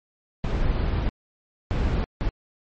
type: noise bursts at uneven times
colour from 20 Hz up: brown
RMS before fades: -23 dBFS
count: 3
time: 0.44-1.09 / 1.71-2.04 / 2.21-2.29 s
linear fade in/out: 0 ms
effects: low-pass 4000 Hz 12 dB/octave + MP3 32 kbps